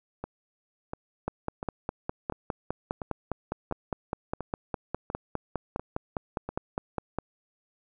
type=two click trains; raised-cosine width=1 ms; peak=-20 / -15 dBFS; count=10 / 30; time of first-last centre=0.24-6.49 / 1.28-7.186 s; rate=1.44 / 4.91 Hz; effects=none